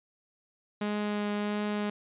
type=tone with vibrato; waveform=sawtooth; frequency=207.7 Hz; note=G#3; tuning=in tune; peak=-25 dBFS; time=0.81-1.9 s; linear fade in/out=5 ms; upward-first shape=triangle; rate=1.5 Hz; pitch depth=10 cents each way; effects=resampled to 8000 Hz

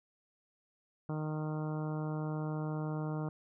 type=harmonic tone; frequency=154.1 Hz; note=D#3; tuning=16 cents flat; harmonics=1 / 2 / 3 / 4 / 5 / 6 / 7 / 8 / 9; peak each=-35 / -41 / -45 / -47 / -49 / -51 / -52 / -53 / -54 dBFS; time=1.09-3.29 s; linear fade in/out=2 ms; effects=none

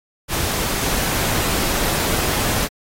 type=noise; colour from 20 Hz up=pink; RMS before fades=-21 dBFS; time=0.28-2.69 s; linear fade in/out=50 ms; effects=AAC 48 kbps

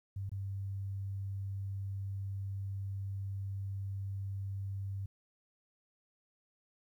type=tone with dropouts; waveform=sine; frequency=98 Hz; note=G2; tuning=in tune; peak=-36 dBFS; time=0.16-5.06 s; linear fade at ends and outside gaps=5 ms; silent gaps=0.294-0.316 s; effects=12-bit

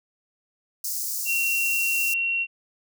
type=high-pass noise; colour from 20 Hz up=white; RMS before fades=-29 dBFS; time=0.84-2.14 s; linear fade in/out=5 ms; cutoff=4900 Hz; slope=48 dB/octave
type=tone; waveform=sine; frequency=2735 Hz; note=F7; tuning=37 cents flat; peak=-22 dBFS; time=1.25-2.47 s; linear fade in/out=50 ms
effects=none

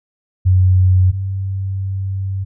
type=tone pair in turn; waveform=sine; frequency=92.5 / 96.43 Hz; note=F#2 / G2; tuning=0 / -28 cents; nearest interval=minor second; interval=72 cents; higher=second; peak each=-8 / -18 dBFS; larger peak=first; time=0.45-1.12 / 1.12-2.45 s; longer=second; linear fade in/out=20 ms; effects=none

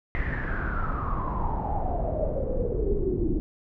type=noise with low-pass filter sweep; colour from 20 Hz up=brown; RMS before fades=-27 dBFS; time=0.15-3.4 s; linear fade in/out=0 ms; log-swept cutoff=2000 to 310 Hz; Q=10; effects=none

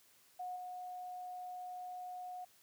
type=tone with level steps; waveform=sine; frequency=727 Hz; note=F#5; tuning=31 cents flat; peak=-40 / -43 dBFS; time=0.39-2.45 s; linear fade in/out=10 ms; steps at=0.56 s; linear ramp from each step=2 ms; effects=white hiss -67 dBFS RMS until 2.62 s + high-pass 80 Hz 12 dB/octave

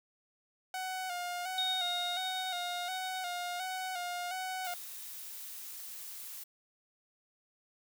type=tone with vibrato; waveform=sawtooth; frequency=728 Hz; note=F#5; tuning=28 cents flat; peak=-32 dBFS; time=0.74-4.74 s; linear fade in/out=2 ms; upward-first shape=square; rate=1.4 Hz; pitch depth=46 cents each way
type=tone with exponential decay; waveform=sine; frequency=3729 Hz; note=A#7; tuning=in tune; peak=-30 dBFS; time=1.58-5.68 s; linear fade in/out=2 ms; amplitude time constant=890 ms
type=noise; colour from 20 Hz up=blue; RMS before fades=-45 dBFS; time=4.64-6.44 s; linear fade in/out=10 ms
effects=none

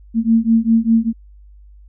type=beating tone pair; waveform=sine; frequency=224.3 / 229.3 Hz; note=A3 / A#3; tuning=+34 / -28 cents; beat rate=5 Hz; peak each=-14 / -14 dBFS; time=0.14-1.13 s; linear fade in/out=50 ms; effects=added 50 Hz sine -40 dBFS peak until 1.88 s

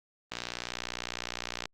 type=click train; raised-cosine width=0.2 ms; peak=-16 dBFS; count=81; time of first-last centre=0.32-1.656 s; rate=59.9 Hz; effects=Opus 24 kbps

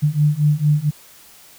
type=beating tone pair; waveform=sine; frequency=146.83 / 151.23 Hz; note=D3 / D#3; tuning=0 / -49 cents; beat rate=4.4 Hz; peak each=-17 / -16 dBFS; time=0.02-0.91 s; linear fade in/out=20 ms; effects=white hiss -46 dBFS RMS until 1.58 s

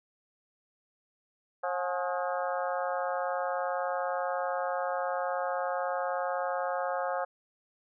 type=harmonic tone with a mistuned harmonic; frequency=179.6 Hz; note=F3; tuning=49 cents sharp; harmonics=3 / 4 / 5 / 6 / 7 / 8 / 9; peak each=-33 / -34 / -37 / -41 / -38 / -43 / -43 dBFS; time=1.63-7.25 s; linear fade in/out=10 ms; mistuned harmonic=5; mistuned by=-86 cents; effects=none

